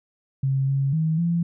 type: tone with pitch steps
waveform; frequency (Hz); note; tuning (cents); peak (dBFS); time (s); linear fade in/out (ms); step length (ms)
sine; 135 / 137.1 / 159.1 / 170.1; C#3 / C#3 / D#3 / F3; -45 / -19 / +39 / -45; -19; 0.43-1.43; 5; 250
effects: none